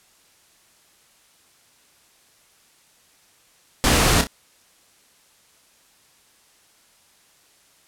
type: noise with echo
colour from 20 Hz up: pink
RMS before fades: -17 dBFS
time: 3.84-4.21 s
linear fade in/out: 0 ms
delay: 30 ms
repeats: 2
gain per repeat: -8 dB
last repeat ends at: 4.27 s
effects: white hiss -57 dBFS RMS until 7.87 s + low-pass 11000 Hz 12 dB/octave